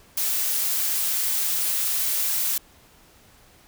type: noise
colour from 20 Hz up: blue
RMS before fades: -24 dBFS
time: 0.17-2.58 s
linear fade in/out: 5 ms
effects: pink hiss -54 dBFS RMS until 3.67 s